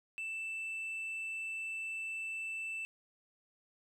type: tone with tanh clipping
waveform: triangle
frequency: 2652 Hz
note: E7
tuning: 10 cents sharp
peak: -38 dBFS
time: 0.18-2.85 s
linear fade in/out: 0 ms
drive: 7 dB
effects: none